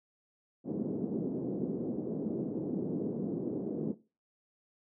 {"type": "band-pass noise", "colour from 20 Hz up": "pink", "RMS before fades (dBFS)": -35, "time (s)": [0.64, 3.95], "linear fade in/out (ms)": 50, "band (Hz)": [180, 410], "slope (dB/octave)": 24, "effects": ["noise-tail reverb RT60 0.3 s tail -17 dB re dry"]}